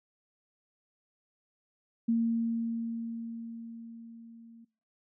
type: tone with level ramp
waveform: sine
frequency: 229.9 Hz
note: A#3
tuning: 24 cents flat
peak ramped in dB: -23 to -50 dBFS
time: 2.08-4.65 s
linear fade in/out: 10 ms
effects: noise-tail reverb RT60 0.5 s tail -24 dB re dry